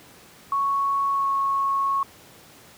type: tone with pitch glide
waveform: sine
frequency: 1108.7 to 1099.8 Hz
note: C#6 to C#6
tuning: 0 to -14 cents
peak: -20 dBFS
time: 0.52-2.03 s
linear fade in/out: 2 ms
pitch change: -14 cents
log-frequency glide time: 1.11-1.28 s
effects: pink hiss -49 dBFS RMS until 2.77 s + high-pass 100 Hz 12 dB/octave